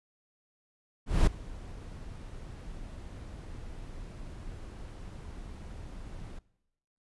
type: noise with ADSR envelope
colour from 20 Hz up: brown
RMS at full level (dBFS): -21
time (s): 1.06-6.39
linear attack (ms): 210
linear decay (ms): 6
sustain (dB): -22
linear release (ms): 5
effects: noise-tail reverb RT60 0.9 s tail -22 dB re dry + resampled to 24000 Hz